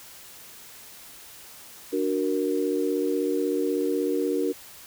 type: chord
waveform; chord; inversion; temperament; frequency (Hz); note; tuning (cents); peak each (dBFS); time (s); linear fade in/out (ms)
sine; D augmented; none; equal; 293.7 / 370 / 466.2; D4 / F#4 / A#4; 0 / 0 / 0; -27; 1.92-4.53; 20
effects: white hiss -46 dBFS RMS until 4.86 s